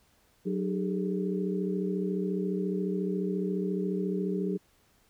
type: tone cluster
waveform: sine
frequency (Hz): 185.4 / 304 / 397.4 / 431.7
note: F#3 / D#4 / G4 / A4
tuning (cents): +4 / -40 / +24 / -33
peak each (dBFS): -30 / -36 / -33 / -38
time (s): 0.45-4.58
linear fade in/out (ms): 20
effects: pink hiss -66 dBFS RMS until 5.09 s